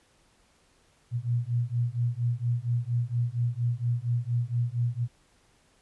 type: beating tone pair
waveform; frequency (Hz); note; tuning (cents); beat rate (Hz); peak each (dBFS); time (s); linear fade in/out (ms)
sine; 117.8 / 122.1; A#2 / B2; +19 / -19; 4.3; -28; 1.11-5.08; 50
effects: pink hiss -64 dBFS RMS until 5.81 s + resampled to 24000 Hz